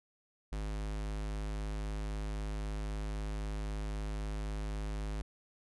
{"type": "tone", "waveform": "square", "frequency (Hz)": 51.91, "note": "G#1", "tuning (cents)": 0, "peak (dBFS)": -36, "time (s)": [0.52, 5.22], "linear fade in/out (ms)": 5, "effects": ["resampled to 24000 Hz"]}